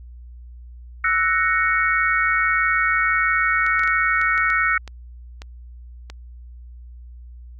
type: chord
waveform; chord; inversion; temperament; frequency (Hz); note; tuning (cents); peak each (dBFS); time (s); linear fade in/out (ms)
sine; F# dominant seventh; third; equal; 1318.5 / 1480 / 1864.7 / 2217; E6 / F#6 / A#6 / C#7; 0 / 0 / 0 / 0; -22; 1.04-4.78; 5
type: clicks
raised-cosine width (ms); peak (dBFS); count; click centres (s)
0.2; -19; 10; 3.665 / 3.794 / 3.836 / 3.876 / 4.215 / 4.378 / 4.502 / 4.877 / 5.419 / 6.1
effects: added 60 Hz sine -37 dBFS peak until 7.59 s

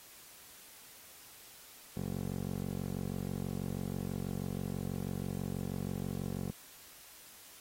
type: tone with band-pass filter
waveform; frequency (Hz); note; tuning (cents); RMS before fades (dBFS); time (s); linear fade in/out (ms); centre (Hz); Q
15% pulse; 46.17; F#1; -3; -38; 1.97-6.51; 0; 240; 1.4
effects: white hiss -55 dBFS RMS until 7.6 s + AAC 48 kbps

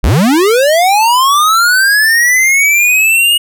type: linear sweep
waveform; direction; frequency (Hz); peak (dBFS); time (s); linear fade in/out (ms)
square; up; 36.28 to 2888; -7; 0.03-3.38; 10
effects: none

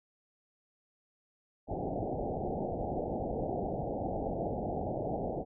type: low-pass noise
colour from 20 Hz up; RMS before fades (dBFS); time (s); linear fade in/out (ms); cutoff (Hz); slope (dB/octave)
white; -35; 1.67-5.45; 50; 800; 96
effects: none

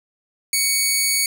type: tone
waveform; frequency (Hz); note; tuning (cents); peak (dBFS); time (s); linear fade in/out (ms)
10% pulse; 2234; C#7; +13; -8; 0.53-1.26; 2
effects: none

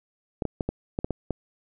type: clicks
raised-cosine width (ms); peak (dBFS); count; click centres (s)
2; -13; 8; 0.422 / 0.453 / 0.608 / 0.69 / 0.989 / 1.045 / 1.107 / 1.307
effects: none

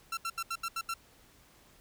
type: tone bursts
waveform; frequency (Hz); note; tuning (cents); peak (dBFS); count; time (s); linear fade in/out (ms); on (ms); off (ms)
sawtooth; 1352; E6; +43; -29; 7; 0.12-0.94; 5; 52; 76
effects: pink hiss -61 dBFS RMS until 1.8 s

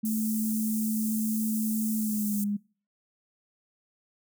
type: tone with pitch glide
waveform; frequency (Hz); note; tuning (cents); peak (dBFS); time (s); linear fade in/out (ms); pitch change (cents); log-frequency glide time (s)
sine; 218.2 to 204.8; A3 to G#3; -14 to -24; -26; 0.03-2.57; 10; -110; 1.98-2.39
type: high-pass noise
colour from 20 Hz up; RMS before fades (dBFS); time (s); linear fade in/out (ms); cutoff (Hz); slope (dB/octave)
white; -36; 0.05-2.44; 2; 7200; 24
effects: noise-tail reverb RT60 0.4 s tail -23 dB re dry

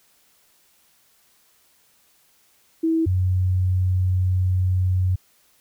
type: tone pair in turn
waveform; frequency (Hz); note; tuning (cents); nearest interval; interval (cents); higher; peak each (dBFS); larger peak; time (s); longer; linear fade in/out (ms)
sine; 324.8 / 92.2; E4 / F#2; -26 / -6; octave + minor seventh; 2180; first; -17; neither; 2.83-3.06 / 3.06-5.16; second; 10
effects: white hiss -60 dBFS RMS until 5.6 s

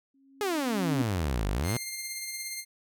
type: tone with exponential growth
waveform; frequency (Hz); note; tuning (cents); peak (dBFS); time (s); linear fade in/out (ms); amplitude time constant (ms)
sine; 271.8; C#4; -34; -23; 0.14-1.02; 5; 190
type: exponential two-way sweep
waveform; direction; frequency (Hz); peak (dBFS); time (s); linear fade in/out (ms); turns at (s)
sawtooth; down then up; 428.5 to 46.25 to 130.3; -23; 0.41-1.77; 0; 1.49
type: tone with tremolo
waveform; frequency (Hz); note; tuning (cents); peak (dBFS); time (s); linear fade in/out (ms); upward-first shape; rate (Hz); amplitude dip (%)
10% pulse; 2108; C7; +12; -24; 1.63-2.65; 50; sine; 17; 35
effects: none

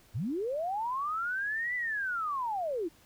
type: linear two-way sweep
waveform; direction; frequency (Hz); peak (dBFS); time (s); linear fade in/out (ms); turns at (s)
sine; up then down; 83.4 to 2003 to 301.5; -30; 0.14-2.89; 20; 1.75
effects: pink hiss -61 dBFS RMS until 3.05 s

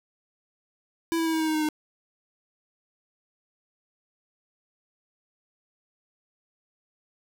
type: tone with pitch steps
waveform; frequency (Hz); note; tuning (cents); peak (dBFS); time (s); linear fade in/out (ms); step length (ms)
square; 331.4 / 327.6 / 323.8 / 320.1 / 316.4 / 312.8 / 309.2 / 305.7; E4 / E4 / E4 / D#4 / D#4 / D#4 / D#4 / D#4; +9 / -11 / -31 / +49 / +29 / +9 / -11 / -30; -24; 1.12-1.688; 0; 71
effects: none

